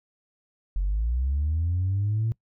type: linear sweep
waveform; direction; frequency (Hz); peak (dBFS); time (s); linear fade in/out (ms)
sine; up; 43.5 to 114.8; -21; 0.76-2.32; 0
effects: noise-tail reverb RT60 0.1 s tail -24 dB re dry + tanh soft clip ceiling -19 dBFS